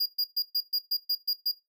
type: tone bursts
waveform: square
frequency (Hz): 4841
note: D#8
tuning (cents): -48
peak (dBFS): -24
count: 9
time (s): 0-1.518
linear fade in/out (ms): 10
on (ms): 62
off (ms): 120
effects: noise-tail reverb RT60 0.2 s tail -18 dB re dry